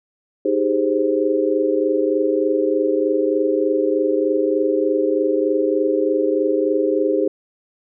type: chord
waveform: sine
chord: Ab major seventh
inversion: second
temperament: equal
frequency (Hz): 311.1 / 392 / 415.3 / 523.3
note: Eb4 / G4 / Ab4 / C5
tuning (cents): 0 / 0 / 0 / 0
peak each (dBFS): -21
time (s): 0.45-7.28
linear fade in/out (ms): 5
effects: none